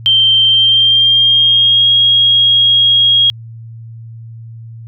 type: tone with pitch glide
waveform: sine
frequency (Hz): 3136 to 3277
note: G7 to G#7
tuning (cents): 0 to -24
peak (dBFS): -6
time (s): 0.06-3.3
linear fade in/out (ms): 0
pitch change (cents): +76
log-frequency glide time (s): 0.47-1.9
effects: added 114 Hz sine -28 dBFS peak until 4.87 s